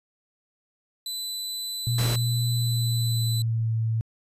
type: tone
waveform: sawtooth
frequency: 4001 Hz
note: B7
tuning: 22 cents sharp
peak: -27 dBFS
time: 1.06-3.42 s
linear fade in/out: 2 ms
type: tone with pitch glide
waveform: sine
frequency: 119.2 to 112.51 Hz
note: A#2 to A2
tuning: +39 to +39 cents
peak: -22 dBFS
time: 1.87-4.01 s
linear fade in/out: 0 ms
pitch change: -100 cents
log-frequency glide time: 2.48-3.74 s
type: noise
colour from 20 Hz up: pink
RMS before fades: -31 dBFS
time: 1.98-2.16 s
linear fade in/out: 5 ms
effects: resampled to 32000 Hz